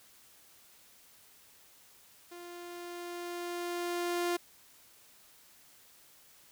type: tone with level ramp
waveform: sawtooth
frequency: 349.2 Hz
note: F4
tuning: in tune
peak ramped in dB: -42 to -25 dBFS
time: 2.31-4.37 s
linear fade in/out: 10 ms
effects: white hiss -60 dBFS RMS until 6.51 s